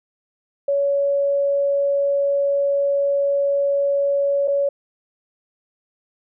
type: tone with dropouts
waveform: sine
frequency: 562 Hz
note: C#5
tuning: 24 cents sharp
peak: -16 dBFS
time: 0.68-4.69 s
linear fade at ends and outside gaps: 5 ms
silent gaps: 4.476-4.48 s
effects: none